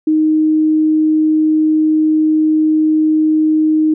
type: tone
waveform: sine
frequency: 311.1 Hz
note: D#4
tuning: in tune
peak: -9 dBFS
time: 0.07-3.94 s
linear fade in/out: 5 ms
effects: none